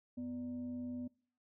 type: tone with frequency modulation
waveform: sine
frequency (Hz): 247.9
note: B3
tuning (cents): +7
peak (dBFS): -39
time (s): 0.17-1.08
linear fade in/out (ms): 10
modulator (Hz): 340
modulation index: 0.34
effects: noise-tail reverb RT60 0.5 s tail -24 dB re dry